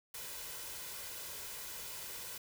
white noise with comb filter, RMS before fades -45 dBFS, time 0.14-2.38 s, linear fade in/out 5 ms, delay 2 ms, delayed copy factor +0.5, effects none

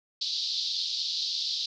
pink band-pass noise, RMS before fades -31 dBFS, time 0.21-1.66 s, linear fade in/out 5 ms, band 3700 to 4900 Hz, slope 48 dB/octave, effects none

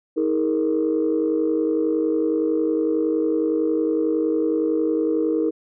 sine chord, D# suspended fourth, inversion none, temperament equal with one note detuned, 318 / 415.3 / 466.2 Hz, D#4 / G#4 / A#4, +38 / 0 / 0 cents, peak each -20 / -25 / -22 dBFS, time 0.16-5.51 s, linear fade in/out 20 ms, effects tanh soft clip ceiling -11 dBFS

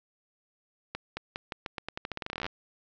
accelerating click train, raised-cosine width 0.3 ms, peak -18 dBFS, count 23, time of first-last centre 0.95-2.465 s, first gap 220 ms, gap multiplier 0.86, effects resampled to 16000 Hz + 8-bit

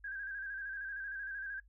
sine tone with vibrato, 1600 Hz, G6, 35 cents sharp, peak -39 dBFS, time 0.04-1.6 s, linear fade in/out 5 ms, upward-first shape square, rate 13 Hz, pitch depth 48 cents each way, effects noise-tail reverb RT60 0.1 s tail -19 dB re dry + added 50 Hz sine -60 dBFS peak until 1.68 s

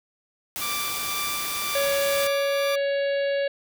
white noise, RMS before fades -31 dBFS, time 0.56-2.27 s, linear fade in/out 0 ms
15% pulse tone with tremolo, 1174.7 Hz, D6, in tune, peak -21 dBFS, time 0.61-2.76 s, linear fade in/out 10 ms, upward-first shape triangle, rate 2 Hz, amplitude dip 40%
harmonic tone, 559 Hz, C#5, 14 cents sharp, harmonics 1 / 3 / 4 / 5 / 6 / 7 / 8, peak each -22 / -33 / -40 / -39 / -44 / -42 / -45 dBFS, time 1.75-3.48 s, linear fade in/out 5 ms
effects none

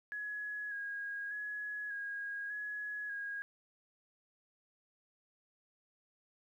sine tone with vibrato, 1661.2 Hz, G#6, in tune, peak -38 dBFS, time 0.12-3.42 s, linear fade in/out 0 ms, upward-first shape square, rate 0.84 Hz, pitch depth 23 cents each way, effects 12-bit

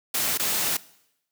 white noise with dropouts, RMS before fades -25 dBFS, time 0.14-0.77 s, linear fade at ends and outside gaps 5 ms, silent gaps 0.376-0.395 s, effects noise-tail reverb RT60 0.8 s tail -20 dB re dry + high-pass 100 Hz 12 dB/octave

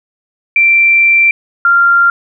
sine tone pair in turn, 2352 / 1388.4 Hz, D7 / F6, +2 / -11 cents, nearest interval major sixth, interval 913 cents, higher first, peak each -5 dBFS, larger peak neither, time 0.56-1.31 / 1.65-2.1 s, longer first, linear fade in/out 2 ms, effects none

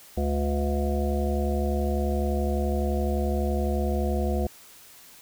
harmonic tone, 71.7 Hz, D2, 41 cents flat, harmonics 1 / 3 / 5 / 7 / 9 / 10, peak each -25 / -30 / -32 / -33 / -35 / -35 dBFS, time 0.17-4.47 s, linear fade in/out 5 ms, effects white hiss -50 dBFS RMS until 5.21 s

